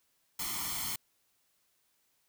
white noise with comb filter, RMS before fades -36 dBFS, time 0.39-0.96 s, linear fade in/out 5 ms, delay 0.93 ms, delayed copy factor +0.75, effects white hiss -74 dBFS RMS until 2.28 s

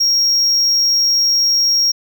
triangle tone, 5588 Hz, F8, in tune, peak -10 dBFS, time 0-1.92 s, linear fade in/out 10 ms, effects none

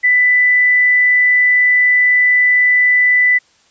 sine tone, 1989 Hz, B6, 12 cents sharp, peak -8 dBFS, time 0.03-3.39 s, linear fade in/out 20 ms, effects white hiss -53 dBFS RMS until 3.7 s + resampled to 16000 Hz

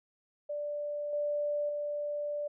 sine tone with level steps, 587.3 Hz, D5, in tune, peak -33 / -29 / -32 dBFS, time 0.49-2.48 s, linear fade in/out 10 ms, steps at 1.13 / 1.69 s, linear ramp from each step 2 ms, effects none

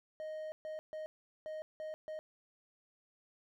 triangle tone bursts at uneven times, 622.3 Hz, D#5, in tune, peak -38 dBFS, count 6, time 0.2-0.52 / 0.65-0.79 / 0.93-1.06 / 1.46-1.62 / 1.8-1.94 / 2.08-2.19 s, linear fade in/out 0 ms, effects none

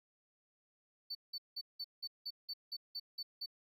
triangle tone bursts, 4504 Hz, C#8, 27 cents sharp, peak -37 dBFS, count 11, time 1.1-3.461 s, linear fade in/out 10 ms, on 51 ms, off 180 ms, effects tanh soft clip ceiling -35 dBFS

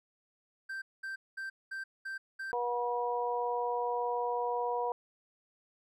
triangle tone bursts, 1566 Hz, G6, 2 cents flat, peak -35 dBFS, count 6, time 0.69-2.52 s, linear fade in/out 10 ms, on 130 ms, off 210 ms
harmonic tone, 241.7 Hz, B3, 37 cents flat, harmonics 2 / 3 / 4, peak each -34 / -36 / -34 dBFS, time 2.53-4.92 s, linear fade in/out 0 ms
effects none

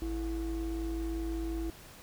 triangle ring-modulated tone, 191.6 Hz, G3, 39 cents flat, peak -27 dBFS, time 0.02-1.7 s, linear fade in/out 0 ms, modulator 139 Hz, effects pink hiss -52 dBFS RMS until 2.02 s

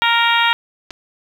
harmonic tone, 466.2 Hz, A#4, in tune, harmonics 2 / 3 / 4 / 5 / 6 / 7 / 8, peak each -17 / -19 / -20 / -21 / -22 / -22 / -23 dBFS, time 0.02-0.53 s, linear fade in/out 0 ms
clicks, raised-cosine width 0.2 ms, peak -15 dBFS, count 2, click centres 0.906 / 0.909 s
effects 7-bit

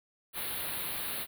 white band-stop noise, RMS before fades -36 dBFS, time 0.33-1.27 s, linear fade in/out 50 ms, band 4400 to 9400 Hz, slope 96 dB/octave, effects none

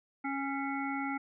harmonic tone with a mistuned harmonic, 275.1 Hz, C#4, 13 cents flat, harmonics 1 / 3 / 5 / 7 / 8, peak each -35 / -38 / -40 / -44 / -42 dBFS, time 0.24-1.18 s, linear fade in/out 10 ms, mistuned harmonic 7, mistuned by +61 cents, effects none

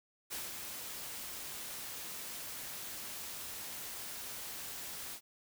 white noise with ADSR envelope, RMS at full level -40 dBFS, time 0.3-5.21 s, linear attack 26 ms, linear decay 170 ms, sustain -4 dB, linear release 73 ms, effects none

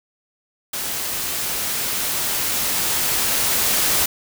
white noise with level ramp, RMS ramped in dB -26 to -18 dBFS, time 0.73-4.06 s, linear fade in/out 5 ms, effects none

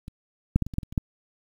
clicks, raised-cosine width 5 ms, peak -25 / -6 / -11 / -21 / -24 / -11 / -25 / -27 / -9 dBFS, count 9, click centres 0.081 / 0.56 / 0.623 / 0.666 / 0.738 / 0.784 / 0.832 / 0.925 / 0.978 s, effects 8-bit

